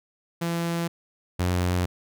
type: tone pair in turn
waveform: sawtooth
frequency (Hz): 169.1 / 89.58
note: E3 / F2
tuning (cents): +44 / +44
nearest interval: major seventh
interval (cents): 1100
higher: first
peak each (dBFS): -21 / -18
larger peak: second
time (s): 0.41-0.88 / 1.39-1.86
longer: neither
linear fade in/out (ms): 10
effects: none

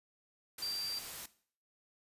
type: tone in noise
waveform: sine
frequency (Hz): 4706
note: D8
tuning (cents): +3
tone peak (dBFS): -35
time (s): 0.62-0.99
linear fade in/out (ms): 5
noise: white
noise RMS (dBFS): -45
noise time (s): 0.58-1.26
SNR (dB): +7
effects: noise-tail reverb RT60 0.5 s tail -17 dB re dry + resampled to 32000 Hz

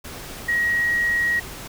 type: tone in noise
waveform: sine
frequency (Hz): 1897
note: A#6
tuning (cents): +30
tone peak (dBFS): -18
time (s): 0.48-1.4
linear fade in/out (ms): 10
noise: pink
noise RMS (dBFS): -36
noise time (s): 0.04-1.68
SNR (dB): +15
effects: none

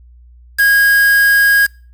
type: tone with quantisation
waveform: triangle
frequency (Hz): 1640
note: G#6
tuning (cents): -22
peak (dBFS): -6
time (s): 0.58-1.67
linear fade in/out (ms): 20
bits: 3
effects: noise-tail reverb RT60 0.4 s tail -25 dB re dry + added 60 Hz sine -39 dBFS peak until 1.93 s

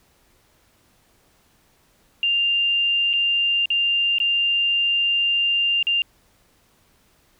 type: tone with dropouts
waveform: sine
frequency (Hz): 2794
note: F7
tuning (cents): 0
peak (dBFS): -17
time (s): 2.23-6.02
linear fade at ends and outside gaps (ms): 1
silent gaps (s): 3.132-3.136 / 3.657-3.703 / 4.184-4.201 / 5.828-5.869
effects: pink hiss -60 dBFS RMS until 7.39 s

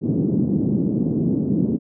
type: band-pass noise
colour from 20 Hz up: pink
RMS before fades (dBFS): -20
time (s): 0.01-1.79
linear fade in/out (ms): 50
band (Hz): 150 to 320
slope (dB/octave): 24
effects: none

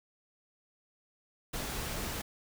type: noise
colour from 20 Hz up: pink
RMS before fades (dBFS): -37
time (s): 1.53-2.22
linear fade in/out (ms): 10
effects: none

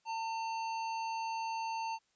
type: tone with tanh clipping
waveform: sine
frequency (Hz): 900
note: A5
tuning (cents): +39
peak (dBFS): -37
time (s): 0.05-1.99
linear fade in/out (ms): 50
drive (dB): 17
effects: white hiss -75 dBFS RMS until 2.15 s + resampled to 16000 Hz

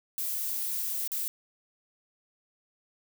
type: noise with dropouts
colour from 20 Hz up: violet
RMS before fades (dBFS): -32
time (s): 0.18-1.28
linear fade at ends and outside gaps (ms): 0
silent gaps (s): 1.076-1.118
effects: none

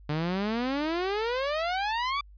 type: exponential sweep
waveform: sawtooth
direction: up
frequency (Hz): 145.9 to 1174.7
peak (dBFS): -23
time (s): 0.09-2.21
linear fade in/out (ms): 5
effects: added 50 Hz sine -48 dBFS peak until 2.37 s + resampled to 11025 Hz

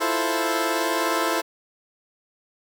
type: chord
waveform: 15% pulse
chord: F major seventh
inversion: third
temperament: equal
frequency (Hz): 329.6 / 349.2 / 440 / 523.3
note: E4 / F4 / A4 / C5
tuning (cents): 0 / 0 / 0 / 0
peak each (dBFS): -19 / -24 / -21 / -21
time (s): 0-1.42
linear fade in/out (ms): 20
effects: none

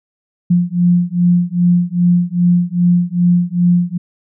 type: beating tone pair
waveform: sine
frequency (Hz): 174.61 / 177.11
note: F3 / F3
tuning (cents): 0 / +25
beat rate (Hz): 2.5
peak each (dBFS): -13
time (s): 0.5-3.98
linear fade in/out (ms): 10
effects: none

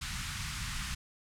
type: band-stop noise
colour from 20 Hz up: pink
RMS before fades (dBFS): -37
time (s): 0.01-0.95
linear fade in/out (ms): 10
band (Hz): 180 to 1200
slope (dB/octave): 24
effects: low-pass 9000 Hz 12 dB/octave

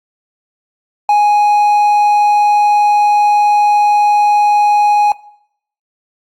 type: tone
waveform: triangle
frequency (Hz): 830.6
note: G#5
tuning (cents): 0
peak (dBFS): -5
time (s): 1.09-5.12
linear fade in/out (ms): 2
effects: noise-tail reverb RT60 0.7 s tail -20 dB re dry + AAC 64 kbps

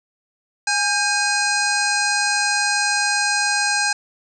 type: harmonic tone with a mistuned harmonic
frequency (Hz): 830.6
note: G#5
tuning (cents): 0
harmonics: 1 / 2 / 3 / 5 / 6 / 7 / 8 / 9 / 10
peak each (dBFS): -24 / -21 / -26 / -27 / -27 / -32 / -28 / -33 / -29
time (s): 0.67-3.93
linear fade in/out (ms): 5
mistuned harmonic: 2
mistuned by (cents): -72
effects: none

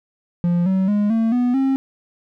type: tone with pitch steps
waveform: triangle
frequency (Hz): 173.9 / 189.64 / 206.8 / 225.5 / 245.9 / 268.2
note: F3 / F#3 / G#3 / A3 / B3 / C4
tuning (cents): -7 / +43 / -7 / +43 / -7 / +43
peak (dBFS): -13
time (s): 0.44-1.76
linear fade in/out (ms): 0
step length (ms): 220
effects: none

